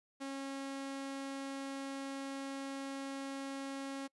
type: tone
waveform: sawtooth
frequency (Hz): 273.1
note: C#4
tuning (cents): -26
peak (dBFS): -36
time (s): 0.2-4.08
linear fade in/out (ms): 20
effects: noise-tail reverb RT60 0.1 s tail -25 dB re dry + resampled to 24000 Hz